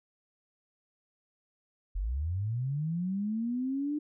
sine linear sweep, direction up, 41 to 302.1 Hz, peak -29 dBFS, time 1.95-3.99 s, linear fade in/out 10 ms, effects none

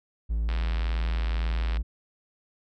triangle tone, 55.5 Hz, A1, 16 cents sharp, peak -22 dBFS, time 0.29-1.83 s, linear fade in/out 20 ms
click train, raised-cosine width 0.3 ms, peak -21 dBFS, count 106, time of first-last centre 0.49-1.77 s, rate 82 Hz
effects none

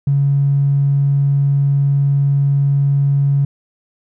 triangle tone, 140.2 Hz, C#3, 20 cents sharp, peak -7 dBFS, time 0.07-3.45 s, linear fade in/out 5 ms, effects tanh soft clip ceiling -9 dBFS

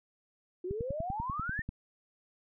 sine exponential sweep, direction up, 348.7 to 1854 Hz, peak -34 dBFS, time 0.64-1.62 s, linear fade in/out 5 ms
click train, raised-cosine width 5 ms, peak -25 dBFS, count 11, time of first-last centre 0.71-1.69 s, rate 10.2 Hz
effects none

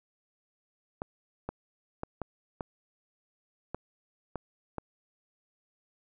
clicks, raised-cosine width 1 ms, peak -20 dBFS, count 8, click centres 1.019 / 1.49 / 2.034 / 2.217 / 2.608 / 3.746 / 4.357 / 4.783 s, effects none

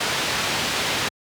white low-pass noise, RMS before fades -24 dBFS, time 0-1.09 s, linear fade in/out 10 ms, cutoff 4000 Hz, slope 12 dB/octave, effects high-pass 80 Hz 12 dB/octave

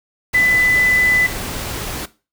sine tone in noise, 2000 Hz, B6, 21 cents sharp, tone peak -11 dBFS, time 0.34-1.27 s, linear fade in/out 10 ms, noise pink, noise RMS -26 dBFS, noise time 0.33-2.06 s, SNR +12 dB, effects noise-tail reverb RT60 0.3 s tail -17 dB re dry

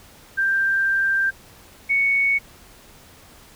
sine tone pair in turn, 1579 / 2221 Hz, G6 / C#7, +12 / +3 cents, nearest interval tritone, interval 591 cents, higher second, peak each -17 / -16 dBFS, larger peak second, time 0.37-1.31 / 1.89-2.39 s, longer first, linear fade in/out 20 ms, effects pink hiss -48 dBFS RMS until 3.55 s

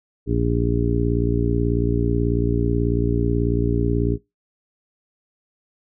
harmonic tone, 58.27 Hz, A#1, in tune, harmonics 1 / 2 / 3 / 4 / 5 / 6 / 7, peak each -23 / -23 / -28 / -28 / -24 / -31 / -26 dBFS, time 0.26-4.18 s, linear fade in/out 50 ms, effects noise-tail reverb RT60 0.2 s tail -21 dB re dry

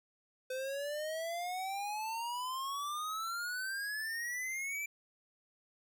square exponential sweep, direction up, 509 to 2349 Hz, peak -37 dBFS, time 0.5-4.86 s, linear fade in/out 5 ms, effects none

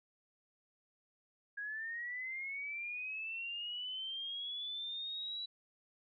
sine linear sweep, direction up, 1638 to 3943 Hz, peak -39 dBFS, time 1.57-5.46 s, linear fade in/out 10 ms, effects none

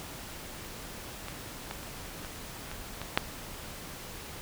clicks, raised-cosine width 0.3 ms, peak -21 / -20 / -28 / -25 / -23 / -20 / -6 dBFS, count 7, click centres 1.284 / 1.711 / 1.831 / 2.248 / 2.715 / 3.016 / 3.175 s, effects pink hiss -43 dBFS RMS until 4.41 s

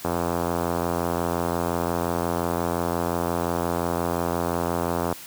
click train, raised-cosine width 1 ms, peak -10 dBFS, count 436, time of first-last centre 0.05-5.126 s, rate 85.7 Hz, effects white hiss -41 dBFS RMS until 5.26 s + high-pass 80 Hz 12 dB/octave

